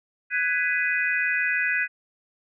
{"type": "chord", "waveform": "sine", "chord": "G# minor seventh", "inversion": "third", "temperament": "just", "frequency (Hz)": [1495.1, 1661.2, 1993.5, 2492], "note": ["F#6", "G#6", "B6", "D#7"], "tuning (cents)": [18, 0, 16, 2], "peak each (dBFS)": -27, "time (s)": [0.3, 1.88], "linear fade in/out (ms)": 50, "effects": []}